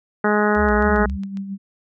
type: harmonic tone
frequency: 209.5 Hz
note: G#3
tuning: 15 cents sharp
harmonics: 1 / 2 / 3 / 4 / 5 / 6 / 7 / 8 / 9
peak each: -20 / -20 / -25 / -24 / -29 / -25 / -24 / -29 / -30 dBFS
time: 0.24-1.06 s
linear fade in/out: 5 ms
type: tone with vibrato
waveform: sine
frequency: 65.41 Hz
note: C2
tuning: in tune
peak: -22 dBFS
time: 0.55-1.19 s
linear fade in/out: 50 ms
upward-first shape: sine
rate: 3.7 Hz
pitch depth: 220 cents each way
type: click train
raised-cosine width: 0.2 ms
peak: -26 dBFS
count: 7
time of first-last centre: 0.55-1.372 s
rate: 7.3 Hz
type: tone with tremolo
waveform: sine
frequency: 196 Hz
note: G3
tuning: in tune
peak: -23 dBFS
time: 0.84-1.58 s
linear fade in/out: 50 ms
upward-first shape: sine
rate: 6 Hz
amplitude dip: 55%
effects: none